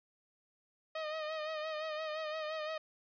sawtooth tone with vibrato, 622.3 Hz, D#5, in tune, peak -33 dBFS, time 0.95-2.78 s, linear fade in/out 5 ms, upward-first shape sine, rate 5.8 Hz, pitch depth 44 cents each way, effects resampled to 11025 Hz

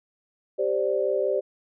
sine chord, G suspended fourth, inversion none, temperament just, 392 / 522.7 / 588 Hz, G4 / C5 / D5, 0 / -2 / +2 cents, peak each -26 dBFS, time 0.58-1.41 s, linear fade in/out 20 ms, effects none

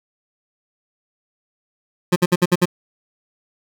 25% pulse tone bursts, 177.8 Hz, F3, 31 cents sharp, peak -8 dBFS, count 6, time 2.12-2.656 s, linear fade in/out 10 ms, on 41 ms, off 58 ms, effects none

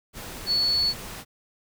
sine tone in noise, 4420 Hz, C#8, 6 cents flat, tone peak -20 dBFS, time 0.46-0.94 s, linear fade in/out 50 ms, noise pink, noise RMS -38 dBFS, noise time 0.13-1.25 s, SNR +15 dB, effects none

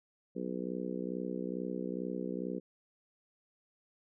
harmonic tone, 62.3 Hz, B1, 16 cents sharp, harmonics 3 / 4 / 5 / 6 / 7 / 8, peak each -40 / -41 / -42 / -43 / -43 / -44 dBFS, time 0.35-2.6 s, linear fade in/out 20 ms, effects none

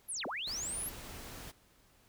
sine linear two-way sweep, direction down then up, 11840 to 180 to 11840 Hz, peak -36 dBFS, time 0.08-0.9 s, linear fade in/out 20 ms, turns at 0.26 s
pink noise, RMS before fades -47 dBFS, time 0.46-1.52 s, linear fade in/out 20 ms
effects pink hiss -66 dBFS RMS until 2.08 s

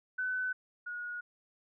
sine tone pair in turn, 1508 / 1448.1 Hz, F#6 / F#6, +32 / -38 cents, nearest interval minor second, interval 70 cents, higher first, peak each -31 / -37 dBFS, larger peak first, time 0.18-0.53 / 0.86-1.21 s, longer neither, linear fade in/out 10 ms, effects none

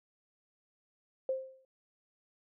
sine tone with exponential decay, 526 Hz, C5, 9 cents sharp, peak -27 dBFS, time 1.29-1.65 s, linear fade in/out 2 ms, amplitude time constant 78 ms, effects none

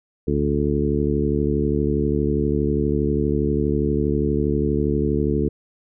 harmonic tone with a mistuned harmonic, 72.4 Hz, D2, 24 cents flat, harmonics 1 / 2 / 3 / 4 / 5 / 6, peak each -25 / -25 / -25 / -25 / -25 / -25 dBFS, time 0.27-5.49 s, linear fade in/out 10 ms, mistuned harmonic 1, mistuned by -64 cents, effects none

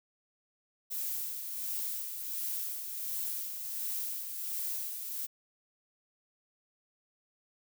violet noise with tremolo, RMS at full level -35 dBFS, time 0.9-5.27 s, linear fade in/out 20 ms, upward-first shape sine, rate 1.4 Hz, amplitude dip 45%, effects none

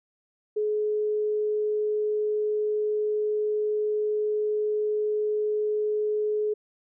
sine tone, 423.7 Hz, G#4, 35 cents sharp, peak -23 dBFS, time 0.56-6.54 s, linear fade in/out 10 ms, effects none

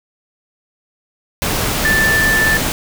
sine tone in noise, 1763 Hz, A6, 3 cents sharp, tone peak -12 dBFS, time 1.85-2.57 s, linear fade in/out 0 ms, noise pink, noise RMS -18 dBFS, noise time 1.42-2.72 s, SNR +3 dB, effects none

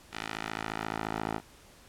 10% pulse tone with band-pass filter sweep, 54.3 Hz, A1, 22 cents flat, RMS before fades -36 dBFS, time 0.11-1.41 s, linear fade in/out 50 ms, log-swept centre 2600 to 770 Hz, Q 0.76, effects pink hiss -56 dBFS RMS until 1.88 s + low-pass 12000 Hz 12 dB/octave

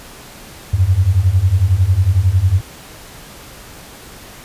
sine beating tone pair, 86.9 / 97.9 Hz, F2 / G2, -8 / -2 cents, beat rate 11 Hz, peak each -14 / -12 dBFS, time 0.73-2.61 s, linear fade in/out 10 ms, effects pink hiss -37 dBFS RMS until 4.44 s + resampled to 32000 Hz

